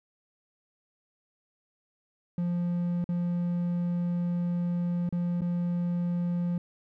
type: tone with dropouts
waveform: triangle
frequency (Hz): 174.61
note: F3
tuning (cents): 0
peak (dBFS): -24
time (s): 2.38-6.58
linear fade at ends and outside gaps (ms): 2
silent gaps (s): 3.042-3.09 / 5.091-5.125 / 5.409-5.418
effects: none